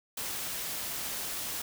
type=noise; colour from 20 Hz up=white; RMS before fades=-36 dBFS; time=0.17-1.62 s; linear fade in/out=5 ms; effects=none